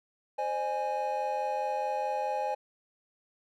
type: chord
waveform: triangle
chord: Ab major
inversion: first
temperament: equal with one note detuned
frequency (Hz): 523.3 / 608 / 830.6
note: C5 / Eb5 / Ab5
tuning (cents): 0 / -40 / 0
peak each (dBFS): -33 / -34 / -29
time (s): 0.38-2.55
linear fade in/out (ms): 10
effects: none